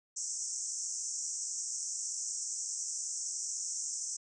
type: band-pass noise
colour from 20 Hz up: pink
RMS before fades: -38 dBFS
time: 0.16-4.17 s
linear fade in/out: 10 ms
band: 5600 to 8200 Hz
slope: 96 dB/octave
effects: none